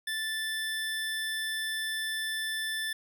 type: tone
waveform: 25% pulse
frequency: 1760 Hz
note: A6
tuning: in tune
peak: -27 dBFS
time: 0.07-2.93 s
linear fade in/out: 5 ms
effects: none